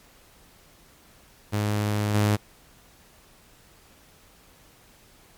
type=tone with level steps; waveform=sawtooth; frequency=104.6 Hz; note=G#2; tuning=13 cents sharp; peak=-19 / -15 dBFS; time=1.52-2.37 s; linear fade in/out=20 ms; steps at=2.14 s; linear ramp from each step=10 ms; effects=pink hiss -55 dBFS RMS until 5.37 s + MP3 96 kbps